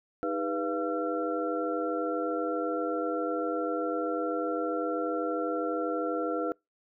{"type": "tone cluster", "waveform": "sine", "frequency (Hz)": [312.8, 405.2, 493, 684, 1356], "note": ["D#4", "G#4", "B4", "F5", "E6"], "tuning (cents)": [9, -43, -3, -36, 49], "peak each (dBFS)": [-33, -37, -32, -36, -36], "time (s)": [0.23, 6.52], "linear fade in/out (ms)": 0, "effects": ["noise-tail reverb RT60 0.2 s tail -26 dB re dry"]}